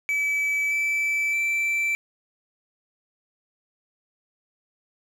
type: tone with pitch steps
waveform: triangle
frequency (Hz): 2297 / 2316 / 2334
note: D7 / D7 / D7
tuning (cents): -39 / -25 / -11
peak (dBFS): -20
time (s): 0.09-1.95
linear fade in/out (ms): 0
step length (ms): 620
effects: 8-bit